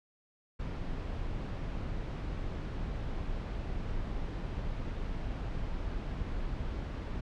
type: noise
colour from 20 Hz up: brown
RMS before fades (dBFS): -36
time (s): 0.59-7.21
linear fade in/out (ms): 10
effects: low-pass 4000 Hz 12 dB/octave